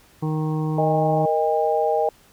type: harmonic tone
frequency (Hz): 155.56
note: D#3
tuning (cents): 0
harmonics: 1 / 2 / 3 / 5 / 6 / 7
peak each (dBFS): -22 / -28 / -32 / -36 / -38 / -39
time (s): 0.22-1.26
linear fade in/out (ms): 10
type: chord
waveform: sine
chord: Eb major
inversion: second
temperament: equal with one note detuned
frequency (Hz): 466.2 / 622.3 / 804.6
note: Bb4 / Eb5 / G5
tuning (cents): 0 / 0 / +45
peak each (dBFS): -22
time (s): 0.78-2.09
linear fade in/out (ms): 2
effects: pink hiss -54 dBFS RMS until 2.32 s